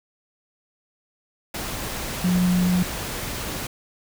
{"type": "tone in noise", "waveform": "sine", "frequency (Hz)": 180.1, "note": "F#3", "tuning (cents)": -46, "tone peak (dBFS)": -17, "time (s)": [2.24, 2.83], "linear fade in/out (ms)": 5, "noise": "pink", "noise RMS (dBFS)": -30, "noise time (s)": [1.54, 3.67], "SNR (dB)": 10, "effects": []}